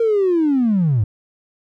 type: linear sweep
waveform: triangle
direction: down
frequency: 466.9 to 96.1 Hz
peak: -10 dBFS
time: 0-1.04 s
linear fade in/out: 5 ms
effects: tanh soft clip ceiling -10 dBFS